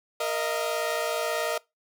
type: chord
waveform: sawtooth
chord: Bb suspended fourth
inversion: none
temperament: equal with one note detuned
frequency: 466.2 / 622.3 / 680.5 Hz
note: Bb4 / Eb5 / F5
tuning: 0 / 0 / -45 cents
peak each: -27 / -25 / -30 dBFS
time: 0.2-1.58 s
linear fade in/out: 5 ms
effects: noise-tail reverb RT60 0.2 s tail -22 dB re dry